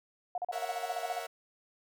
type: tone bursts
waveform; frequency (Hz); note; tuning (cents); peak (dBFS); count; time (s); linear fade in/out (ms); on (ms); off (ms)
sine; 717; F5; +45; -31; 13; 0.35-1.195; 2; 29; 39
type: chord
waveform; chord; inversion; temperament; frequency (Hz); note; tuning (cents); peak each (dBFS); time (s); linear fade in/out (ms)
sawtooth; F# dominant seventh; first; equal; 466.2 / 554.4 / 659.3 / 740; A#4 / C#5 / E5 / F#5; 0 / 0 / 0 / 0; -41 / -42 / -38 / -40; 0.52-1.27; 10
effects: none